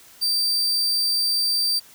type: tone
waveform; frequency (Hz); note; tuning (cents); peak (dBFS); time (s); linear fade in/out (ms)
40% pulse; 4671; D8; -10; -18; 0.21-1.8; 20
effects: white hiss -49 dBFS RMS until 1.94 s